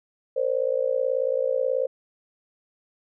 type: tone with amplitude modulation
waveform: sine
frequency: 523.3 Hz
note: C5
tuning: in tune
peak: -17 dBFS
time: 0.36-1.87 s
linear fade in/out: 10 ms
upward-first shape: sine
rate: 58.4 Hz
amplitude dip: 95%
effects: none